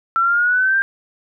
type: exponential sweep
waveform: sine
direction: up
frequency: 1338 to 1600 Hz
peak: -13 dBFS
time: 0.16-0.82 s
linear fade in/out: 0 ms
effects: none